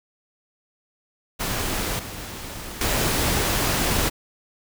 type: noise with level steps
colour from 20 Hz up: pink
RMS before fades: -26 / -35 / -22 dBFS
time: 1.39-4.1 s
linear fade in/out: 20 ms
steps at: 1.99 / 2.81 s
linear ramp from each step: 2 ms
effects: none